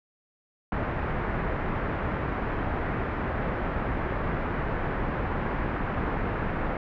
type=low-pass noise; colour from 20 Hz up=pink; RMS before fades=-29 dBFS; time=0.72-6.77 s; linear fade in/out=2 ms; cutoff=1900 Hz; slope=24 dB/octave; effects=none